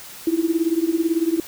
sine tone with tremolo, 329.6 Hz, E4, in tune, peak -13 dBFS, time 0.27-1.4 s, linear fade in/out 2 ms, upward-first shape triangle, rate 18 Hz, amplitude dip 95%, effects white hiss -39 dBFS RMS until 1.47 s

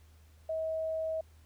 sine tone, 640 Hz, D#5, 49 cents sharp, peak -31 dBFS, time 0.49-1.21 s, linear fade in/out 5 ms, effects added 78 Hz sine -56 dBFS peak until 1.45 s + pink hiss -67 dBFS RMS until 1.45 s

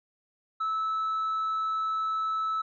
sine tone with tanh clipping, 1306 Hz, E6, 17 cents flat, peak -27 dBFS, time 0.6-2.62 s, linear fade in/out 10 ms, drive 1 dB, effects none

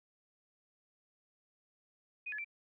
sine tone with pitch steps, 2484 / 1707 / 2344 Hz, D#7 / G#6 / D7, -3 / +47 / -4 cents, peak -38 dBFS, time 2.26-2.446 s, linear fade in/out 10 ms, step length 62 ms, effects none

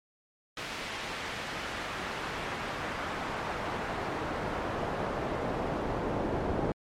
brown noise with band-pass filter sweep, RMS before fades -34 dBFS, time 0.57-6.72 s, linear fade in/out 2 ms, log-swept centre 2900 to 550 Hz, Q 0.74, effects MP3 64 kbps

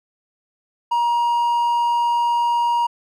triangle tone, 948 Hz, A#5, 29 cents sharp, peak -14 dBFS, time 0.91-2.87 s, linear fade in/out 10 ms, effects none

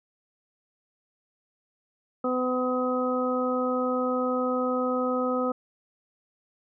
harmonic tone, 252.9 Hz, B3, 41 cents sharp, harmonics 1 / 2 / 3 / 4 / 5, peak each -28 / -27 / -36 / -41 / -30 dBFS, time 2.24-5.52 s, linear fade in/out 5 ms, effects none

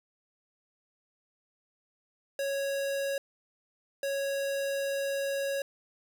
square tone bursts at uneven times, 553 Hz, C#5, 4 cents flat, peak -30 dBFS, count 2, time 2.39-3.18 / 4.03-5.62 s, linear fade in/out 2 ms, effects none

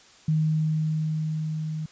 sine tone with level ramp, 156.2 Hz, D#3, 7 cents sharp, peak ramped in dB -19 to -28 dBFS, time 0.28-1.86 s, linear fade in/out 5 ms, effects white hiss -53 dBFS RMS until 1.91 s + resampled to 16000 Hz

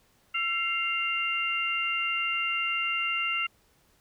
sine tone cluster, 1347 / 2113 / 2780 Hz, E6 / C7 / F7, +37 / +16 / -9 cents, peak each -33 / -32 / -28 dBFS, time 0.34-3.47 s, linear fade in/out 10 ms, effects pink hiss -65 dBFS RMS until 4 s

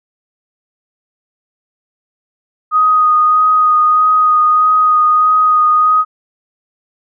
sine tone with vibrato, 1244.5 Hz, D#6, in tune, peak -7 dBFS, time 2.71-6.05 s, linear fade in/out 50 ms, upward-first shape sine, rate 1.6 Hz, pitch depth 14 cents each way, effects none

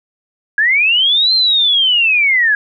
sine linear two-way sweep, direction up then down, 1631 to 4186 to 1631 Hz, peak -9 dBFS, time 0.58-2.55 s, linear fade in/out 2 ms, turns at 1.34 s, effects none

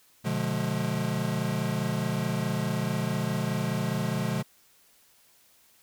square chord, B diminished seventh, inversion none, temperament just, 123.47 / 148.16 / 177.8 / 213.4 Hz, B2 / D3 / F3 / Ab3, 0 / +16 / +31 / +47 cents, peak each -33 dBFS, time 0.24-4.43 s, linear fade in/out 20 ms, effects white hiss -61 dBFS RMS until 5.82 s

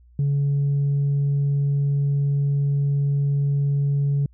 sine tone, 141.4 Hz, C#3, 35 cents sharp, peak -16 dBFS, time 0.19-4.26 s, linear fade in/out 2 ms, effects tanh soft clip ceiling -16 dBFS + added 60 Hz sine -49 dBFS peak until 4.33 s

